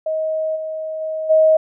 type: tone with level steps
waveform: sine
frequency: 631 Hz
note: D#5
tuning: 24 cents sharp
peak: -18 / -23 / -21 / -9 dBFS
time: 0.06-1.57 s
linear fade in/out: 5 ms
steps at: 0.55 / 1 / 1.29 s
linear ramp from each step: 20 ms
effects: none